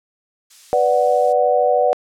violet noise, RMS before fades -33 dBFS, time 0.5-1.33 s, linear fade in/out 10 ms
sine chord, B minor, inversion none, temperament equal, 493.9 / 587.3 / 740 Hz, B4 / D5 / F#5, 0 / 0 / 0 cents, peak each -17 dBFS, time 0.73-1.93 s, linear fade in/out 0 ms
effects low-pass 6000 Hz 12 dB/octave

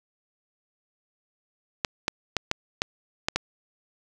clicks, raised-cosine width 0.2 ms, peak -6 dBFS, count 7, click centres 1.848 / 2.081 / 2.367 / 2.514 / 2.819 / 3.285 / 3.36 s, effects none

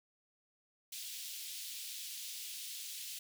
pink high-pass noise, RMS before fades -45 dBFS, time 0.92-3.19 s, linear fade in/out 5 ms, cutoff 3000 Hz, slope 24 dB/octave, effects none

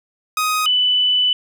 sawtooth / sine tone pair in turn, 1253 / 2989 Hz, D#6 / F#7, +12 / +17 cents, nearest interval octave + minor third, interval 1505 cents, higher second, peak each -13 dBFS, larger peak neither, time 0.37-0.66 / 0.66-1.33 s, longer second, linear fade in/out 2 ms, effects none

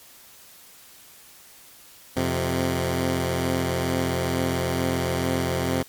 10% pulse tone pair together, 87.31 / 129.85 Hz, F2 / C3, 0 / -13 cents, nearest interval perfect fifth, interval 687 cents, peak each -17 dBFS, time 2.16-5.83 s, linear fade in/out 10 ms, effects white hiss -49 dBFS RMS until 5.88 s + MP3 96 kbps

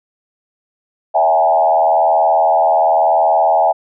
sine tone with frequency modulation, 740 Hz, F#5, in tune, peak -9 dBFS, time 1.14-3.73 s, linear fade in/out 20 ms, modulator 80.9 Hz, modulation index 1.6, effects none

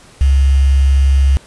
sine tone with quantisation, 68.2 Hz, C#2, 28 cents flat, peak -7 dBFS, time 0.21-1.37 s, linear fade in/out 0 ms, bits 5, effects pink hiss -43 dBFS RMS until 1.46 s + resampled to 24000 Hz

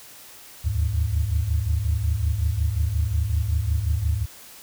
sine tone cluster, 72.7 / 78.2 / 104.5 Hz, D2 / D#2 / G#2, -17 / +9 / +11 cents, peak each -24 dBFS, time 0.64-4.26 s, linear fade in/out 20 ms, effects tanh soft clip ceiling -11 dBFS + white hiss -45 dBFS RMS until 4.62 s

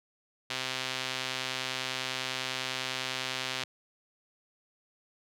sawtooth tone with band-pass filter, 130 Hz, C3, 11 cents flat, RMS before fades -35 dBFS, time 0.5-3.64 s, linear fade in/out 5 ms, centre 3500 Hz, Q 1.2, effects none

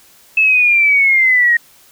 sine linear sweep, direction down, 2622 to 1864.7 Hz, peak -8 dBFS, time 0.37-1.57 s, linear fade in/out 5 ms, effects white hiss -47 dBFS RMS until 1.91 s

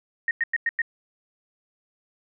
sine tone bursts, 1858 Hz, A#6, 6 cents flat, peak -20 dBFS, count 5, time 0.28-0.818 s, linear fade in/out 2 ms, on 30 ms, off 97 ms, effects none

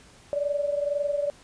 sine tone pair together, 574 / 596 Hz, D5 / D5, -40 / +25 cents, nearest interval minor second, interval 65 cents, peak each -25 / -30 dBFS, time 0.33-1.3 s, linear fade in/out 0 ms, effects pink hiss -53 dBFS RMS until 1.43 s + resampled to 22050 Hz

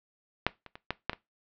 clicks, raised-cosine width 0.3 ms, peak -7 / -28 / -27 / -13 / -11 / -20 dBFS, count 6, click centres 0.466 / 0.663 / 0.755 / 0.906 / 1.096 / 1.132 s, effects noise-tail reverb RT60 0.2 s tail -19 dB re dry + low-pass 4000 Hz 12 dB/octave

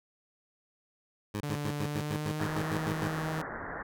15% pulse tone bursts, 103.83 Hz, G#2, in tune, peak -26 dBFS, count 12, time 1.34-3.079 s, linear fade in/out 5 ms, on 67 ms, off 85 ms
sawtooth tone with pitch glide, 146.4 to 157.82 Hz, D3 to D#3, -5 to +25 cents, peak -29 dBFS, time 1.43-3.42 s, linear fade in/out 5 ms, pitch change +130 cents, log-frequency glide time 1.82-2.7 s
white low-pass noise, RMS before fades -39 dBFS, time 2.39-3.83 s, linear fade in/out 10 ms, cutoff 1900 Hz, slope 96 dB/octave
effects none

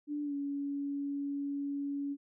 sine tone with pitch glide, 293.7 to 282.4 Hz, D4 to C#4, 0 to +32 cents, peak -33 dBFS, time 0.07-2.17 s, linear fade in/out 50 ms, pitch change -68 cents, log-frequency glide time 0.23-0.34 s, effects none

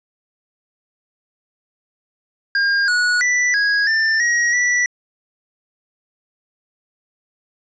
square tone with pitch steps, 1612 / 1462 / 1974 / 1654 / 1783 / 1897 / 1958 Hz, G6 / F#6 / B6 / G#6 / A6 / A#6 / B6, +48 / -21 / -1 / -8 / +22 / +30 / -15 cents, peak -15 dBFS, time 2.55-4.86 s, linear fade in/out 2 ms, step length 330 ms, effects resampled to 16000 Hz + 9-bit

